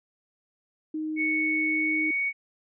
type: tone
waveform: sine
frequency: 311.1 Hz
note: D#4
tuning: in tune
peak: -28 dBFS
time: 0.94-2.11 s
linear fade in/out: 5 ms
type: tone with pitch glide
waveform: sine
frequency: 2217 to 2232 Hz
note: C#7 to C#7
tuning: 0 to +11 cents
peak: -24 dBFS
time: 1.16-2.33 s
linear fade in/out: 50 ms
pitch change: +11 cents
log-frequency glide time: 1.7-2.14 s
effects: none